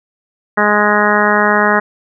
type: harmonic tone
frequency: 208.5 Hz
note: G#3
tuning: 7 cents sharp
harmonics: 1 / 2 / 3 / 4 / 5 / 6 / 7 / 8 / 9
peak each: -18 / -18 / -18 / -18 / -18 / -18 / -18 / -18 / -18 dBFS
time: 0.57-1.8 s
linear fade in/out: 10 ms
effects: none